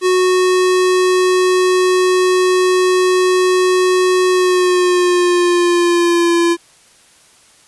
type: tone with pitch glide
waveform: square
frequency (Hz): 367.7 to 341.1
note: F#4 to F4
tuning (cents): -11 to -41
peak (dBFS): -11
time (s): 0.01-6.57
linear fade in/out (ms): 50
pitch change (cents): -130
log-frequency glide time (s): 4.3-6.34
effects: white hiss -48 dBFS RMS until 7.67 s + resampled to 24000 Hz